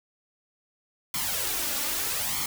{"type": "noise with flanger", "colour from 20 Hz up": "white", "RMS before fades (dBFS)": -29, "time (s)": [1.14, 2.46], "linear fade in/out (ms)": 2, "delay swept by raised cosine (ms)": [0.91, 3.51], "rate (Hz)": 0.8, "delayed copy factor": 0.7, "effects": []}